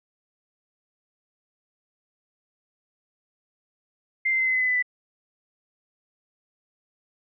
sine tone with pitch steps, 2093 / 2077 / 2062 / 2046 / 2031 / 2016 / 2001 / 1985.8 Hz, C7 / C7 / C7 / C7 / B6 / B6 / B6 / B6, 0 / -13 / -26 / -39 / +48 / +35 / +22 / +9 cents, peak -20 dBFS, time 4.25-4.826 s, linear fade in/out 10 ms, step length 72 ms, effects none

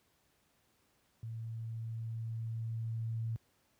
sine tone with level ramp, 113.4 Hz, A#2, 47 cents flat, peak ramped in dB -39 to -33 dBFS, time 1.23-3.36 s, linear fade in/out 0 ms, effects pink hiss -73 dBFS RMS until 3.79 s + high-pass 60 Hz 12 dB/octave

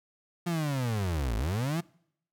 35% pulse linear two-way sweep, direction down then up, 176.5 to 51 to 176.5 Hz, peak -26 dBFS, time 0.46-1.81 s, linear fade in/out 10 ms, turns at 1.36 s, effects noise-tail reverb RT60 0.7 s tail -24 dB re dry

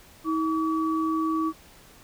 sine tone pair together, 320.1 / 1140.7 Hz, D#4 / C#6, +49 / +49 cents, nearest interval octave + minor seventh, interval 2200 cents, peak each -24 / -28 dBFS, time 0.24-1.53 s, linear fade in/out 50 ms, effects pink hiss -52 dBFS RMS until 2.03 s

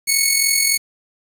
10% pulse tone with amplitude modulation, 2208 Hz, C#7, 7 cents flat, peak -3 dBFS, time 0.07-0.78 s, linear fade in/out 20 ms, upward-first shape sine, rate 43.4 Hz, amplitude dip 50%, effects 7-bit

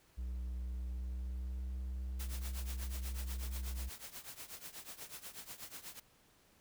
triangle tone with pitch glide, 61.74 to 63.62 Hz, B1 to C2, 0 to -48 cents, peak -36 dBFS, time 0.17-3.9 s, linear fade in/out 20 ms, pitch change +52 cents, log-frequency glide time 0.74-1.75 s
white noise with tremolo, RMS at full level -46 dBFS, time 2.19-6 s, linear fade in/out 10 ms, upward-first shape triangle, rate 8.2 Hz, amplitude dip 90%
effects pink hiss -68 dBFS RMS until 6.6 s

